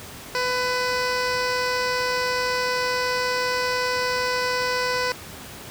15% pulse tone with low-pass filter, 500 Hz, B4, 21 cents sharp, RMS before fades -24 dBFS, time 0.35-5.12 s, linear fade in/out 0 ms, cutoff 5200 Hz, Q 1.8, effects pink hiss -39 dBFS RMS until 5.7 s + high-pass 60 Hz 12 dB/octave

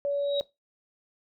sine tone, 568 Hz, C#5, 42 cents sharp, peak -25 dBFS, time 0.05-0.41 s, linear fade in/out 0 ms
sine tone with exponential growth, 3820 Hz, A#7, 42 cents sharp, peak -27 dBFS, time 0.11-0.4 s, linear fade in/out 0 ms, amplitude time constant 62 ms
effects noise-tail reverb RT60 0.2 s tail -19 dB re dry

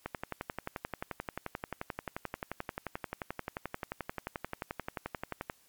click train, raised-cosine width 0.5 ms, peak -20 dBFS, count 63, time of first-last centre 0.06-5.499 s, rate 11.4 Hz, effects white hiss -65 dBFS RMS until 5.68 s + MP3 96 kbps

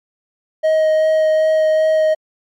triangle tone with vibrato, 628 Hz, D#5, 16 cents sharp, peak -9 dBFS, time 0.63-2.15 s, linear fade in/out 20 ms, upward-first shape sine, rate 2.6 Hz, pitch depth 8 cents each way, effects MP3 96 kbps

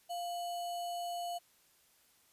sine tone with sample-and-hold, 698 Hz, F5, 1 cent flat, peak -36 dBFS, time 0.09-1.39 s, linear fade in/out 20 ms, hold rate 3675 Hz, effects white hiss -68 dBFS RMS until 2.32 s + resampled to 32000 Hz

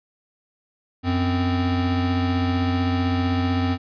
square tone pair together, 91.43 / 258.6 Hz, F#2 / C4, -20 / -20 cents, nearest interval octave + tritone, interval 1800 cents, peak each -23 dBFS, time 1.03-3.78 s, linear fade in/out 50 ms, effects resampled to 11025 Hz

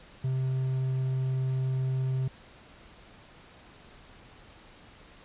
triangle tone, 130.81 Hz, C3, in tune, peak -24 dBFS, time 0.24-2.28 s, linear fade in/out 5 ms, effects pink hiss -53 dBFS RMS until 5.24 s + resampled to 8000 Hz

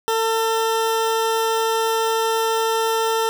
20% pulse tone, 449 Hz, A4, 35 cents sharp, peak -13 dBFS, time 0.08-3.29 s, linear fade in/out 0 ms, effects none

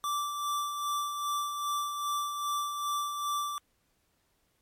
square tone with tremolo, 1169 Hz, D6, 8 cents flat, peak -29 dBFS, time 0.04-3.58 s, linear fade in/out 0 ms, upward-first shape sine, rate 2.5 Hz, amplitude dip 45%, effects pink hiss -73 dBFS RMS until 4.61 s + MP3 64 kbps

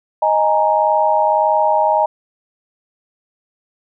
sine chord, D# suspended fourth, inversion none, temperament equal, 622.3 / 830.6 / 932.3 Hz, D#5 / G#5 / A#5, 0 / 0 / 0 cents, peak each -16 dBFS, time 0.22-2.06 s, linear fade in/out 5 ms, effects none

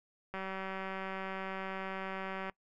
click train, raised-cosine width 0.5 ms, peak -25 dBFS, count 413, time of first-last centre 0.34-2.497 s, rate 191 Hz, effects noise-tail reverb RT60 0.1 s tail -22 dB re dry

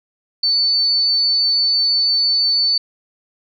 sine tone, 4503 Hz, C#8, 26 cents sharp, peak -13 dBFS, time 0.43-2.78 s, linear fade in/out 5 ms, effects none

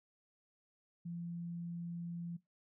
sine tone, 171.1 Hz, F3, 35 cents flat, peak -40 dBFS, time 1.05-2.37 s, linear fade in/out 10 ms, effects noise-tail reverb RT60 0.2 s tail -20 dB re dry

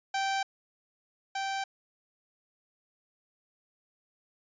sawtooth tone pair in turn, 780 / 780 Hz, G5 / G5, -9 / -9 cents, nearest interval unison, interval 0 cents, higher neither, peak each -24 / -27 dBFS, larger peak first, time 0.14-0.43 / 1.35-1.64 s, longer neither, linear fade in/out 5 ms, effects resampled to 16000 Hz

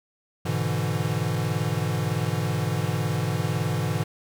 square chord, E dominant seventh, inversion first, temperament equal, 103.83 / 123.47 / 146.83 / 164.81 Hz, G#2 / B2 / D3 / E3, 0 / 0 / 0 / 0 cents, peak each -30 dBFS, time 0.45-4.04 s, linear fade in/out 10 ms, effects none

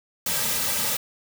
white noise with comb filter, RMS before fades -25 dBFS, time 0.26-0.97 s, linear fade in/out 5 ms, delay 2.8 ms, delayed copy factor -0.9, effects none

